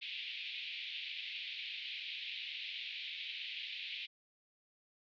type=band-pass noise; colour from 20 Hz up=pink; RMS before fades=-44 dBFS; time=0.01-4.07 s; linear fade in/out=20 ms; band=2300 to 3900 Hz; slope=48 dB/octave; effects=none